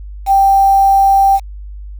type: tone with quantisation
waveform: sine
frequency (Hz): 784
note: G5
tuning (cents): 0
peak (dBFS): -6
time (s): 0.26-1.4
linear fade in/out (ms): 50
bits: 5
effects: added 50 Hz sine -26 dBFS peak until 1.99 s